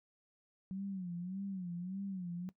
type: tone with vibrato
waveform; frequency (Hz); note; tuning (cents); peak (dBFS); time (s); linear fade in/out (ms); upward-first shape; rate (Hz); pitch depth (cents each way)
sine; 185; F#3; 0; -38; 0.71-2.49; 0; sine; 1.7; 120
effects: noise-tail reverb RT60 0.1 s tail -18 dB re dry